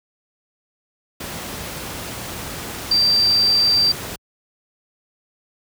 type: tone in noise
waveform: sine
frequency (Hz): 4691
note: D8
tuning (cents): -3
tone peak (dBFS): -13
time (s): 2.91-3.92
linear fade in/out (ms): 5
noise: pink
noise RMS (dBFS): -30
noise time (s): 1.2-4.16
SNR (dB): +14
effects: high-pass 60 Hz 12 dB/octave